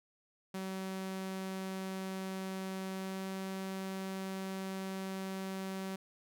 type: tone with pitch glide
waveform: sawtooth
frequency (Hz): 190 to 191.1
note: F#3 to G3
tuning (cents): +46 to -44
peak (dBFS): -34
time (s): 0.54-5.96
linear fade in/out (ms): 5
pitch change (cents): +10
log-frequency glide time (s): 2.94-3.27
effects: none